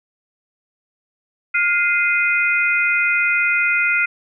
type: tone cluster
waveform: sine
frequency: 1415 / 2079 / 2480 Hz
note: F6 / C7 / D#7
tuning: +22 / -12 / -6 cents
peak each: -19 dBFS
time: 1.54-4.06 s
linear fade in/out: 10 ms
effects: none